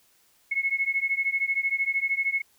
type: beating tone pair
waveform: sine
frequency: 2181 / 2194 Hz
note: C#7 / C#7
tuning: -29 / -18 cents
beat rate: 13 Hz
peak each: -26 / -27 dBFS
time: 0.51-2.42 s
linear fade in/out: 10 ms
effects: white hiss -63 dBFS RMS until 2.58 s